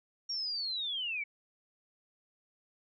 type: linear sweep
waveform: sine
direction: down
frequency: 5620 to 2217 Hz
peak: -33 dBFS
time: 0.29-1.24 s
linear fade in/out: 10 ms
effects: none